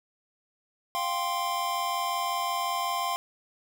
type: chord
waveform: square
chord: F suspended second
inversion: none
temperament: equal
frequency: 698.5 / 784 / 1046.5 Hz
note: F5 / G5 / C6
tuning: 0 / 0 / 0 cents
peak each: -34 / -35 / -30 dBFS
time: 0.95-3.16 s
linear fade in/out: 0 ms
effects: none